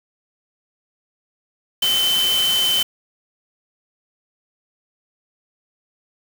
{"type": "tone in noise", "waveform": "sine", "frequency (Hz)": 3063, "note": "G7", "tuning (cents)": -41, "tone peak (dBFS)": -16, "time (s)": [1.82, 2.83], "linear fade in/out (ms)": 5, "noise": "white", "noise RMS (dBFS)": -25, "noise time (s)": [1.82, 2.83], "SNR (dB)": 6, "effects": []}